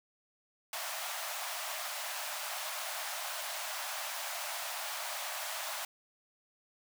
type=high-pass noise; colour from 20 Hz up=pink; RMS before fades=-39 dBFS; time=0.73-5.85 s; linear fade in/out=2 ms; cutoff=590 Hz; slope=96 dB/octave; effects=none